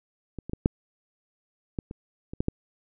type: clicks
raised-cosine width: 3 ms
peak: -22 / -23 / -16 / -6 / -16 / -24 / -23 / -12 / -11 dBFS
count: 9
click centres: 0.387 / 0.496 / 0.534 / 0.659 / 1.788 / 1.911 / 2.335 / 2.405 / 2.484 s
effects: none